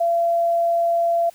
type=tone; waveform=sine; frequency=680 Hz; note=F5; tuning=46 cents flat; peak=-16 dBFS; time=0-1.3 s; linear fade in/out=10 ms; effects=white hiss -52 dBFS RMS until 1.34 s